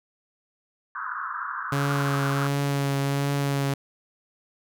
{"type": "band-pass noise", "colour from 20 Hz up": "white", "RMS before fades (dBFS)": -32, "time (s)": [0.95, 2.47], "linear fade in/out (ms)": 2, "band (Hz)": [1000, 1600], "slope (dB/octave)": 96}
{"type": "tone with vibrato", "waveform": "sawtooth", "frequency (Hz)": 140.1, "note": "C#3", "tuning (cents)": 19, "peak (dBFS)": -19, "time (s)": [1.72, 3.74], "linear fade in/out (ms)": 5, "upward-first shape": "triangle", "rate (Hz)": 1.4, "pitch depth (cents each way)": 20}
{"effects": []}